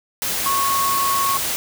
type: tone in noise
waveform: sine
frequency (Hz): 1101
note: C#6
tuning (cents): -12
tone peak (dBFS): -18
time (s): 0.46-1.37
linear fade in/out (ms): 0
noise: white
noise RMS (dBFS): -23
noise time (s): 0.22-1.56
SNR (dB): +2
effects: none